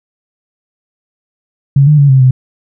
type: tone with pitch steps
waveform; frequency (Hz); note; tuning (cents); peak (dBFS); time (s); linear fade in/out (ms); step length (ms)
sine; 138.9 / 150.4 / 141.9 / 132.8 / 129; C#3 / D3 / C#3 / C3 / C3; +4 / +42 / +41 / +26 / -24; -3; 1.76-2.31; 5; 110
effects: none